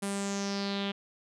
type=tone with low-pass filter sweep; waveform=sawtooth; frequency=199 Hz; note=G3; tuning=26 cents sharp; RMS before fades=-33 dBFS; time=0.02-0.92 s; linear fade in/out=10 ms; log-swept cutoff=10000 to 3200 Hz; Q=4.6; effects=none